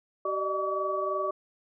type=tone cluster; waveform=sine; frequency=382.3 / 599 / 622 / 1140 Hz; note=G4 / D5 / D#5 / C#6; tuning=-43 / +34 / -1 / +48 cents; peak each=-33 / -32 / -38 / -30 dBFS; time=0.25-1.31 s; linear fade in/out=5 ms; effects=none